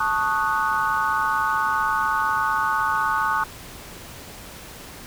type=chord; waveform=sine; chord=D# half-diminished seventh; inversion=second; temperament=equal; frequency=880 / 1108.7 / 1244.5 / 1480 Hz; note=A5 / C#6 / D#6 / F#6; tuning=0 / 0 / 0 / 0 cents; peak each=-25 dBFS; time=0-3.44 s; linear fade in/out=5 ms; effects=pink hiss -40 dBFS RMS until 5.06 s